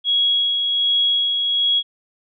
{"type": "tone with tremolo", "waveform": "sine", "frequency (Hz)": 3322, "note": "G#7", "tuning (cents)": 0, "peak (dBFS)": -14, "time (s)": [0.04, 1.83], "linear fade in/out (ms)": 50, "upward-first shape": "sine", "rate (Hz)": 1.3, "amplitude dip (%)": 35, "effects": []}